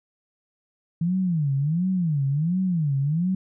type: tone with vibrato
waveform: sine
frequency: 160.4 Hz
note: E3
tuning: 47 cents flat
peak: -20 dBFS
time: 1.01-3.35 s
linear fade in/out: 5 ms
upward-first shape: sine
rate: 1.4 Hz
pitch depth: 280 cents each way
effects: none